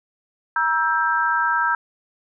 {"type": "chord", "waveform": "sine", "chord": "E diminished", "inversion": "second", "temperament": "just", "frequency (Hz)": [949.3, 1318.5, 1582.2], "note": ["Bb5", "E6", "G6"], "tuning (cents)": [31, 0, 16], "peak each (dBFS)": [-22, -22, -21], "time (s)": [0.56, 1.75], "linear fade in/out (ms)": 2, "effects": []}